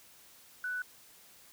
sine tone, 1488 Hz, F#6, 9 cents sharp, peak -33 dBFS, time 0.64-0.82 s, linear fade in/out 2 ms, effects white hiss -58 dBFS RMS until 1.52 s

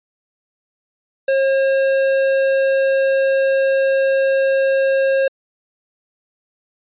sine tone with tanh clipping, 539 Hz, C#5, 49 cents flat, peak -15 dBFS, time 1.28-5.28 s, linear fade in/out 5 ms, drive 13 dB, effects resampled to 8000 Hz

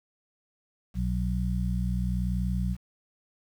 harmonic tone, 60.9 Hz, B1, 24 cents flat, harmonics 1 / 2 / 3, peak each -28 / -32 / -30 dBFS, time 0.94-2.77 s, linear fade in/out 50 ms, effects 9-bit

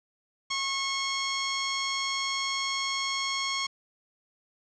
10% pulse tone, 1090 Hz, C#6, 29 cents flat, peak -19 dBFS, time 0.5-3.67 s, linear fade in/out 10 ms, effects resampled to 16000 Hz + 8-bit

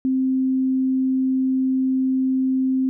sine tone, 261.6 Hz, C4, in tune, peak -17 dBFS, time 0.05-2.89 s, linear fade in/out 0 ms, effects none

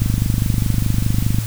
click train, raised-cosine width 5 ms, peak -5 dBFS, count 35, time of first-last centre 0.02-1.385 s, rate 24.9 Hz, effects added 110 Hz sine -21 dBFS peak until 1.46 s + white hiss -33 dBFS RMS until 1.46 s

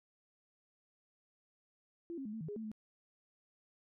sine tone with pitch steps, 339.5 / 270.3 / 211.3 / 222.9 / 158.3 / 413.2 / 221.9 / 215.6 Hz, F4 / C#4 / G#3 / A3 / D#3 / G#4 / A3 / A3, -49 / -44 / +30 / +23 / +30 / -9 / +15 / -35 cents, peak -40 dBFS, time 2.1-2.716 s, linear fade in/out 0 ms, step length 77 ms, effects none

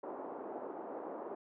pink band-pass noise, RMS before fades -44 dBFS, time 0.03-1.35 s, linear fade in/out 5 ms, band 310 to 940 Hz, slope 24 dB/octave, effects none

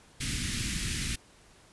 pink band-stop noise, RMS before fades -32 dBFS, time 0.2-1.16 s, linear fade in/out 10 ms, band 270 to 1800 Hz, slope 24 dB/octave, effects pink hiss -58 dBFS RMS until 1.72 s + resampled to 24000 Hz

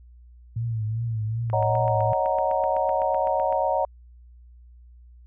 sine tone with vibrato, 112.3 Hz, A2, 36 cents sharp, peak -24 dBFS, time 0.56-2.13 s, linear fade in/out 5 ms, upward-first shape triangle, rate 2.6 Hz, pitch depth 88 cents each way
click train, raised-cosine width 0.5 ms, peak -25 dBFS, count 17, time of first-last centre 1.5-3.525 s, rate 7.9 Hz
sine chord, D# minor seventh, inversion third, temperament equal, 554.4 / 622.3 / 740 / 932.3 Hz, C#5 / D#5 / F#5 / A#5, 0 / 0 / 0 / 0 cents, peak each -26 dBFS, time 1.53-3.85 s, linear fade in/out 2 ms
effects added 60 Hz sine -46 dBFS peak until 5.26 s

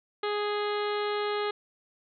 harmonic tone, 415.3 Hz, G#4, in tune, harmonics 1 / 2 / 3 / 4 / 5 / 6 / 7 / 8 / 9 / 10, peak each -29 / -36 / -35 / -41 / -41 / -47 / -45 / -43 / -46 / -45 dBFS, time 0.23-1.51 s, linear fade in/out 5 ms, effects none

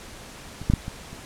clicks, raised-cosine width 5 ms, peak -23 / -7 / -6 / -19 / -27 dBFS, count 5, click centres 0.616 / 0.7 / 0.737 / 0.881 / 1.13 s, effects pink hiss -42 dBFS RMS until 1.25 s + low-pass 10000 Hz 12 dB/octave

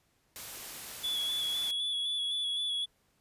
white noise, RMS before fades -43 dBFS, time 0.36-1.71 s, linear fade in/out 0 ms
triangle tone with vibrato, 3404 Hz, G#7, 42 cents sharp, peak -29 dBFS, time 1.03-2.86 s, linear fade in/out 20 ms, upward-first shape square, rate 3.9 Hz, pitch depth 24 cents each way
effects pink hiss -72 dBFS RMS until 3.2 s + resampled to 32000 Hz

